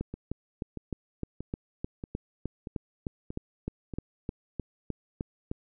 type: two click trains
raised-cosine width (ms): 3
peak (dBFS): -19 / -24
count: 19 / 7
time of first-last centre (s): 0.01-5.515 / 0.14-3.937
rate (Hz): 3.27 / 1.58
effects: none